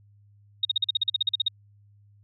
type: tone bursts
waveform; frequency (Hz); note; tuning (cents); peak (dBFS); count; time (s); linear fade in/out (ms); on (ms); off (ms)
sine; 3729; A#7; 0; -19; 14; 0.63-1.483; 5; 21; 43
effects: added 102 Hz sine -54 dBFS peak until 2.23 s